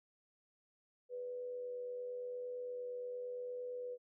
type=tone with amplitude modulation; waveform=sine; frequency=493.9 Hz; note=B4; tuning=in tune; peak=-39 dBFS; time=1.09-3.98 s; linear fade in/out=50 ms; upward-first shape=sine; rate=88.7 Hz; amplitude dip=35%; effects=none